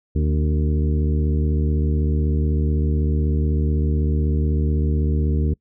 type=harmonic tone with a mistuned harmonic; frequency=76 Hz; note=D#2; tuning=40 cents flat; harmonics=1 / 2 / 3 / 4 / 5 / 6; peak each=-18 / -24 / -28 / -30 / -32 / -34 dBFS; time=0.15-5.54 s; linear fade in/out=10 ms; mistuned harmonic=4; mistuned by=-52 cents; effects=noise-tail reverb RT60 0.1 s tail -25 dB re dry